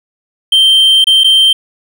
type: tone with dropouts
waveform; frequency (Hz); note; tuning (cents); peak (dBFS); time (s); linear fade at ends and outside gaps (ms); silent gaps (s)
triangle; 3136; G7; 0; -3; 0.52-1.53; 5; 1.043-1.069 / 1.236-1.243
effects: none